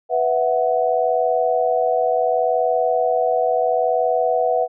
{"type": "chord", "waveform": "sine", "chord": "B suspended fourth", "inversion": "none", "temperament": "equal", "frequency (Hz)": [493.9, 659.3, 740], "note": ["B4", "E5", "F#5"], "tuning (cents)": [0, 0, 0], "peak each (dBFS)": -20, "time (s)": [0.09, 4.68], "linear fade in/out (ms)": 50, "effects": []}